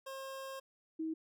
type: tone pair in turn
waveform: 25% pulse / sine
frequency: 536 / 319.5 Hz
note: C5 / D#4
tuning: +42 / +46 cents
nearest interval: major sixth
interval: 896 cents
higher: first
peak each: -39 / -35 dBFS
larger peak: second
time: 0.06-0.6 / 0.99-1.14 s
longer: first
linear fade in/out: 10 ms
effects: none